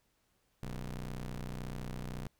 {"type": "ring-modulated tone", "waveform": "25% pulse", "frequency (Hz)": 61.74, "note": "B1", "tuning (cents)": 0, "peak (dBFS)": -32, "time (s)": [0.63, 2.27], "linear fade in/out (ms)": 0, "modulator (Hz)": 75.6, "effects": ["pink hiss -75 dBFS RMS until 2.39 s"]}